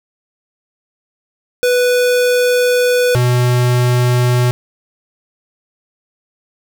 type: tone pair in turn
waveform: square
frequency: 493.9 / 123.47 Hz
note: B4 / B2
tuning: 0 / 0 cents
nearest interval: 2 octaves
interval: 2400 cents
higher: first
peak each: -11 dBFS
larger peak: neither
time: 1.63-3.15 / 3.15-4.51 s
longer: first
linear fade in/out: 0 ms
effects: 8-bit